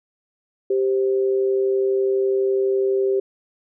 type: tone pair together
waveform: sine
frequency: 392 / 524 Hz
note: G4 / C5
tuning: 0 / +2 cents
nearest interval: perfect fourth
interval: 502 cents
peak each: -17 / -27 dBFS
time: 0.7-3.2 s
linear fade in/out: 5 ms
effects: none